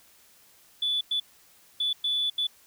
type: tone bursts at uneven times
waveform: sine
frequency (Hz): 3464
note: A7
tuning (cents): -28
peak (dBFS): -23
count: 5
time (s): 0.82-1.01 / 1.11-1.2 / 1.8-1.93 / 2.04-2.3 / 2.38-2.47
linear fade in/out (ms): 5
effects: tanh soft clip ceiling -19 dBFS + white hiss -58 dBFS RMS until 2.66 s